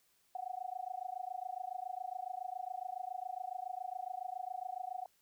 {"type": "tone with amplitude modulation", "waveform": "sine", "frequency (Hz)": 740, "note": "F#5", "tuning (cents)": 0, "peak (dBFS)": -35, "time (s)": [0.35, 5.06], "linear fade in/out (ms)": 2, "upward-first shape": "sine", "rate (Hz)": 27.2, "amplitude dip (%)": 100, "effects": ["white hiss -73 dBFS RMS until 5.21 s"]}